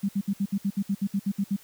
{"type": "tone bursts", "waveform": "sine", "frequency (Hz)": 198.4, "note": "G3", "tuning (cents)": 21, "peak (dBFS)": -22, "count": 13, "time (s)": [0.03, 1.565], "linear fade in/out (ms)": 10, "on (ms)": 59, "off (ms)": 64, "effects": ["white hiss -53 dBFS RMS until 1.63 s"]}